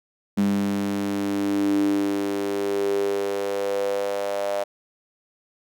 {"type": "tone with high-pass filter sweep", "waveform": "sawtooth", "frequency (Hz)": 100, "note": "G2", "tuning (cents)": 35, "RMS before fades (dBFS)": -24, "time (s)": [0.37, 4.64], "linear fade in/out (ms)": 10, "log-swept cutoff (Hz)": [210, 610], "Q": 7.9, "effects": []}